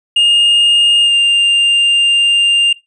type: tone with pitch glide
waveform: triangle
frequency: 2833 to 2799 Hz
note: F7 to F7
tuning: +24 to +3 cents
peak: -6 dBFS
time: 0.16-2.73 s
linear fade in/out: 5 ms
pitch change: -21 cents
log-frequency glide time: 1.02-1.14 s
effects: noise-tail reverb RT60 0.2 s tail -20 dB re dry + resampled to 22050 Hz